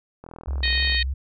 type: click train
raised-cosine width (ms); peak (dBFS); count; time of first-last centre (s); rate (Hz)
1; -26; 30; 0.24-0.947; 41
type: tone with vibrato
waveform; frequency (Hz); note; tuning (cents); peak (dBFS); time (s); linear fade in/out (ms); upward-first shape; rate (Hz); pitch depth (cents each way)
sine; 65.41; C2; 0; -23; 0.47-1.14; 10; sine; 3.4; 80
type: harmonic tone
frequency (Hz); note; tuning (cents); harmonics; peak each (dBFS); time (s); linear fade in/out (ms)
622.3; D#5; 0; 3 / 4 / 5 / 6 / 7; -25 / -29 / -30 / -27 / -27; 0.63-1.03; 5
effects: none